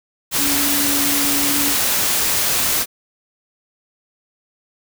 sine tone in noise, 285 Hz, C#4, 48 cents sharp, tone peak -23 dBFS, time 0.37-1.75 s, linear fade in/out 50 ms, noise white, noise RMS -18 dBFS, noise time 0.31-2.86 s, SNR -8 dB, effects none

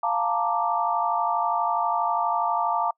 sine chord, Bb major seventh, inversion second, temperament equal, 698.5 / 880 / 932.3 / 1174.7 Hz, F5 / A5 / Bb5 / D6, 0 / 0 / 0 / 0 cents, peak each -27 dBFS, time 0.03-2.91 s, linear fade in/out 5 ms, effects noise-tail reverb RT60 0.1 s tail -25 dB re dry

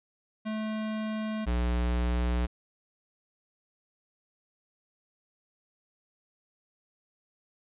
square tone pair in turn, 216.9 / 60.11 Hz, A3 / B1, -25 / -46 cents, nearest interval octave + minor seventh, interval 2221 cents, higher first, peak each -31 / -26 dBFS, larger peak second, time 0.45-1.46 / 1.46-2.47 s, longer neither, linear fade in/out 20 ms, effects resampled to 8000 Hz

